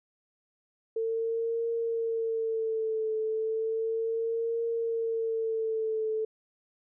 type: tone with vibrato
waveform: sine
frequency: 449.4 Hz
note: A4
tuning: 37 cents sharp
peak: -27 dBFS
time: 0.96-6.25 s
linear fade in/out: 5 ms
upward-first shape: triangle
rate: 0.34 Hz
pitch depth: 50 cents each way
effects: none